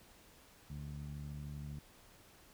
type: tone with low-pass filter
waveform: 15% pulse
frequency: 73 Hz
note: D2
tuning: 10 cents flat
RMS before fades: -45 dBFS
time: 0.7-1.79 s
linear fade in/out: 5 ms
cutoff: 160 Hz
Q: 1.8
effects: pink hiss -62 dBFS RMS until 2.53 s